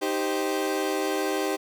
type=chord; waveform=30% pulse; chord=C minor; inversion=first; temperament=equal; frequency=311.1 / 392 / 523.3 Hz; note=Eb4 / G4 / C5; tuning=0 / 0 / 0 cents; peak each=-27 / -25 / -29 dBFS; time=0.01-1.57 s; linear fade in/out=20 ms; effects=none